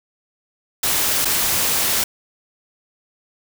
white noise with dropouts, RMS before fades -19 dBFS, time 0.83-2.04 s, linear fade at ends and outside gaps 5 ms, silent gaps 1.248-1.253 s, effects none

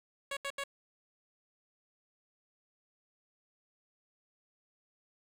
10% pulse tone bursts, 556 Hz, C#5, 5 cents sharp, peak -27 dBFS, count 3, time 0.31-0.639 s, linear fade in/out 5 ms, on 59 ms, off 76 ms, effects low-pass 10000 Hz 12 dB/octave + 9-bit

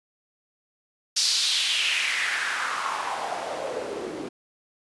white noise with band-pass filter sweep, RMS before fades -27 dBFS, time 1.16-4.29 s, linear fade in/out 10 ms, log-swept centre 5100 to 310 Hz, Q 3.1, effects resampled to 24000 Hz

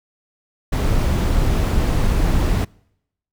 brown noise, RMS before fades -17 dBFS, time 0.72-2.65 s, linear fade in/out 10 ms, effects noise-tail reverb RT60 0.8 s tail -26 dB re dry

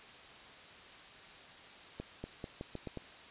accelerating click train, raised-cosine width 2 ms, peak -27 dBFS, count 7, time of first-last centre 2-2.973 s, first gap 240 ms, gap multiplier 0.84, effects white hiss -53 dBFS RMS until 3.3 s + resampled to 8000 Hz

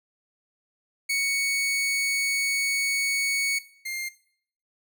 sawtooth tone pair in turn, 2225 / 2112 Hz, C#7 / C7, +6 / +16 cents, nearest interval minor second, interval 90 cents, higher first, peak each -20 / -27 dBFS, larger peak first, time 1.09-3.59 / 3.85-4.09 s, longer first, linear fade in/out 10 ms, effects noise-tail reverb RT60 0.6 s tail -17 dB re dry

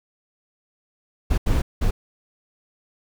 brown noise bursts at uneven times, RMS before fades -19 dBFS, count 3, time 1.3-1.38 / 1.46-1.62 / 1.81-1.91 s, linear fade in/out 10 ms, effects none

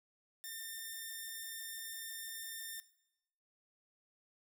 5% pulse tone, 1806 Hz, A6, 45 cents sharp, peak -33 dBFS, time 0.44-2.8 s, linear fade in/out 0 ms, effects noise-tail reverb RT60 0.8 s tail -17 dB re dry

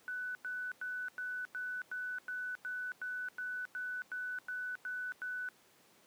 sine tone bursts, 1493 Hz, F#6, 15 cents sharp, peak -37 dBFS, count 15, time 0.08-5.488 s, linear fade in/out 0 ms, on 270 ms, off 97 ms, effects pink hiss -65 dBFS RMS until 6.06 s + high-pass 200 Hz 12 dB/octave

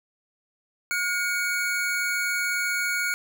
square tone pair together, 1441.3 / 2239 Hz, F#6 / C#7, -46 / +17 cents, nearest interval minor sixth, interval 763 cents, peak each -27 / -28 dBFS, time 0.91-3.14 s, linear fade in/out 0 ms, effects none

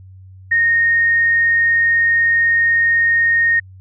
sine tone, 1852 Hz, A#6, 12 cents flat, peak -11 dBFS, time 0.51-3.6 s, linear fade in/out 10 ms, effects added 94 Hz sine -37 dBFS peak until 3.8 s

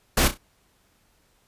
pink noise with echo, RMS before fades -19 dBFS, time 0.17-0.28 s, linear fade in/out 5 ms, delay 32 ms, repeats 3, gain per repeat -10 dB, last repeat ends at 0.376 s, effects pink hiss -64 dBFS RMS until 1.47 s + resampled to 32000 Hz

